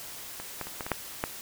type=clicks; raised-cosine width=0.5 ms; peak=-23 / -18 / -24 / -18 / -20 / -10 / -12 dBFS; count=7; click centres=0.4 / 0.613 / 0.67 / 0.808 / 0.865 / 0.917 / 1.239 s; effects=white hiss -42 dBFS RMS until 1.41 s